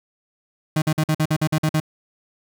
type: tone bursts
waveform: 35% pulse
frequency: 155.56 Hz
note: D#3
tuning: in tune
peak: -15 dBFS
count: 10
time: 0.76-1.801 s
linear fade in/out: 5 ms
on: 60 ms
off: 49 ms
effects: none